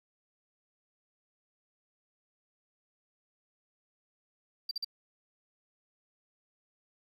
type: tone bursts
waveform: triangle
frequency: 4699 Hz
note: D8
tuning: in tune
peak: -29 dBFS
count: 3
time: 4.69-4.846 s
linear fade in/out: 5 ms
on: 22 ms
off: 45 ms
effects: tanh soft clip ceiling -27 dBFS